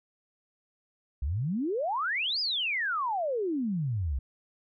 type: exponential two-way sweep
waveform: sine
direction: up then down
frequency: 60.9 to 5130 to 60.9 Hz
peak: -27 dBFS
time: 1.22-4.19 s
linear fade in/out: 5 ms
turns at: 2.4 s
effects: none